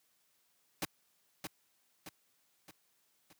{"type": "noise with echo", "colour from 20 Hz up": "pink", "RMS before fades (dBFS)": -35, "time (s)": [0.82, 0.85], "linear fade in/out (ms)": 2, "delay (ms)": 620, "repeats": 4, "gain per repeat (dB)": -6, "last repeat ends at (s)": 3.33, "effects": ["white hiss -74 dBFS RMS until 3.39 s", "high-pass 100 Hz 12 dB/octave"]}